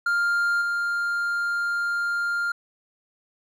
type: tone with level steps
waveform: triangle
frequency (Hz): 1400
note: F6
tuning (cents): +4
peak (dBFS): -18 / -21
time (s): 0.06-2.52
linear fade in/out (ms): 5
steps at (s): 0.61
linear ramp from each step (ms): 10
effects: none